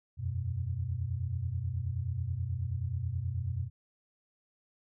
sine chord, E suspended second, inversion none, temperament equal with one note detuned, 82.41 / 91.75 / 123.47 Hz, E2 / F#2 / B2, 0 / -14 / 0 cents, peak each -39 / -34 / -35 dBFS, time 0.17-3.7 s, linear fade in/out 50 ms, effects none

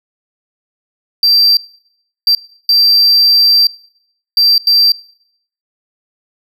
triangle tone bursts at uneven times, 4699 Hz, D8, in tune, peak -5 dBFS, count 5, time 1.23-1.57 / 2.27-2.35 / 2.69-3.67 / 4.37-4.58 / 4.67-4.92 s, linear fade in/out 2 ms, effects noise-tail reverb RT60 0.7 s tail -22 dB re dry

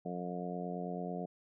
harmonic tone, 89.1 Hz, F2, 35 cents sharp, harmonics 2 / 3 / 4 / 5 / 6 / 7 / 8, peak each -40 / -46 / -48 / -44 / -50 / -46 / -44 dBFS, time 0.05-1.26 s, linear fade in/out 10 ms, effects none

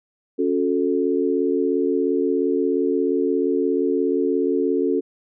sine chord, F# minor, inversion second, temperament equal with one note detuned, 277.2 / 363 / 440 Hz, C#4 / F#4 / A4, 0 / -33 / 0 cents, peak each -22 dBFS, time 0.38-5.01 s, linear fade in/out 20 ms, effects none

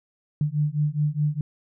sine beating tone pair, 146.83 / 151.63 Hz, D3 / D#3, 0 / -44 cents, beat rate 4.8 Hz, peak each -24 dBFS, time 0.41-1.41 s, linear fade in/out 2 ms, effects none

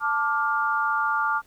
sine chord, D minor, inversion second, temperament just, 881 / 1174.7 / 1409.6 Hz, A5 / D6 / F6, +2 / 0 / +16 cents, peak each -27 / -25 / -25 dBFS, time 0-1.42 s, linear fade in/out 50 ms, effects pink hiss -59 dBFS RMS until 1.46 s

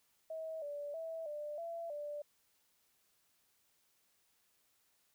sine tone with pitch steps, 641 / 580 / 652 / 594 / 673 / 588 Hz, E5 / D5 / E5 / D5 / E5 / D5, -49 / -22 / -19 / +20 / +36 / +2 cents, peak -40 dBFS, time 0.3-2.22 s, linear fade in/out 5 ms, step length 320 ms, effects white hiss -75 dBFS RMS until 5.14 s

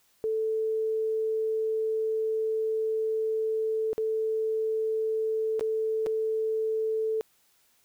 sine tone with dropouts, 440 Hz, A4, in tune, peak -25 dBFS, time 0.24-7.21 s, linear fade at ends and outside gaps 0 ms, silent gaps 3.931-3.98 / 5.595-5.609 / 6.062-6.067 s, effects white hiss -66 dBFS RMS until 7.84 s

